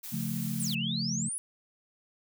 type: noise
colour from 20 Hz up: blue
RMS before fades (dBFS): -41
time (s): 0.03-0.75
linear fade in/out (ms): 10
type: chord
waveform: sine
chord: Db augmented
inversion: none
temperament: equal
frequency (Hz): 138.59 / 174.61 / 220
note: Db3 / F3 / A3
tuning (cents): 0 / 0 / 0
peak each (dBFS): -36 / -35 / -34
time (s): 0.12-1.29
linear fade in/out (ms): 10
type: exponential two-way sweep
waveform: sine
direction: down then up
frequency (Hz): 10548 to 2533 to 10548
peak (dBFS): -32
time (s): 0.6-1.38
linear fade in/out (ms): 0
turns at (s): 0.76
effects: none